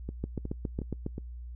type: two click trains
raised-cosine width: 3 ms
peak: -23 / -19 dBFS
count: 4 / 7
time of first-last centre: 0.09-1.181 / 0.24-1.064 s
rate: 2.75 / 7.28 Hz
effects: noise-tail reverb RT60 0.1 s tail -24 dB re dry + added 60 Hz sine -39 dBFS peak until 1.55 s